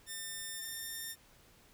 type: tone with pitch glide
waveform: 5% pulse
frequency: 1800 to 1813.6 Hz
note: A6 to A#6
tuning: +39 to -48 cents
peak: -30 dBFS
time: 0.06-1.16 s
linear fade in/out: 50 ms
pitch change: +13 cents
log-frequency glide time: 0.55-0.99 s
effects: pink hiss -63 dBFS RMS until 1.73 s

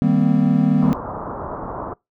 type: chord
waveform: triangle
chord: C minor seventh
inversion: first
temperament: equal with one note detuned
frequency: 155.56 / 196 / 233.1 / 257.4 Hz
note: Eb3 / G3 / Bb3 / C4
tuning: 0 / 0 / 0 / -28 cents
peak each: -17 dBFS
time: 0.02-0.93 s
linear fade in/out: 0 ms
type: low-pass noise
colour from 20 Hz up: white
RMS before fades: -29 dBFS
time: 0.82-1.94 s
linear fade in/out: 10 ms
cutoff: 1200 Hz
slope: 48 dB/octave
effects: noise-tail reverb RT60 0.2 s tail -24 dB re dry

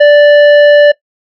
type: tone with hard clipping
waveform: sine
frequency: 586 Hz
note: D5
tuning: 4 cents flat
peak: -3 dBFS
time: 0-0.92 s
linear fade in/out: 10 ms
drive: 12 dB
effects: noise-tail reverb RT60 0.1 s tail -20 dB re dry + low-pass 3000 Hz 12 dB/octave

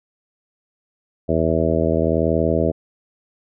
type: harmonic tone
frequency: 81 Hz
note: E2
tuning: 30 cents flat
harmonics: 1 / 2 / 3 / 4 / 5 / 6 / 7 / 8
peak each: -24 / -24 / -24 / -24 / -24 / -24 / -24 / -24 dBFS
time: 1.28-2.72 s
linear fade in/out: 20 ms
effects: none

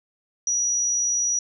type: tone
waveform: sine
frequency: 5820 Hz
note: F#8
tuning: 29 cents flat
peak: -20 dBFS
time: 0.47-1.39 s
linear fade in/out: 2 ms
effects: none

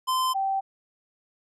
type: tone pair in turn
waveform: square / sine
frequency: 1032 / 777.2 Hz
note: C6 / G5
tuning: -24 / -15 cents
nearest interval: perfect fourth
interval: 491 cents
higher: first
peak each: -23 dBFS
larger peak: neither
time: 0.07-0.34 / 0.34-0.61 s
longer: neither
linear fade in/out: 20 ms
effects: resampled to 32000 Hz

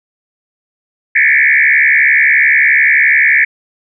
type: tone with frequency modulation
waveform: sine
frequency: 2002 Hz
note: B6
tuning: 23 cents sharp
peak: -6 dBFS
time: 1.15-3.45 s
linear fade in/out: 10 ms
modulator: 71.5 Hz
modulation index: 4.3
effects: none

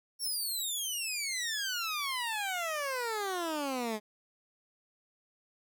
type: exponential sweep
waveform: 15% pulse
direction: down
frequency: 5588 to 207.7 Hz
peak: -26 dBFS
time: 0.19-4 s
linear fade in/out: 50 ms
effects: none

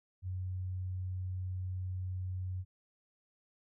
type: tone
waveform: sine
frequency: 92.3 Hz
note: F#2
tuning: 4 cents flat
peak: -35 dBFS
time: 0.22-2.65 s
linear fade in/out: 50 ms
effects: none

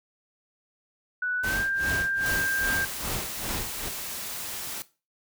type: tone with pitch glide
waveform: sine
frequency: 1481 to 1587.3 Hz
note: F#6 to G6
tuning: +1 to +21 cents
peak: -25 dBFS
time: 1.22-2.85 s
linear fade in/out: 5 ms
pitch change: +120 cents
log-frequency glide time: 1.39-1.59 s
type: noise with tremolo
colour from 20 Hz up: pink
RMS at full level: -31 dBFS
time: 1.43-3.89 s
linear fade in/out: 10 ms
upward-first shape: sine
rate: 2.5 Hz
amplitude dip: 95%
type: noise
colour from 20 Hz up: white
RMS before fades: -35 dBFS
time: 2.26-4.82 s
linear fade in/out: 0 ms
effects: noise-tail reverb RT60 0.3 s tail -17 dB re dry

